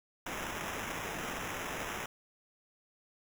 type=noise with sample-and-hold; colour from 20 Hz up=blue; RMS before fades=-39 dBFS; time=0.26-2.06 s; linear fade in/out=5 ms; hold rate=4410 Hz; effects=none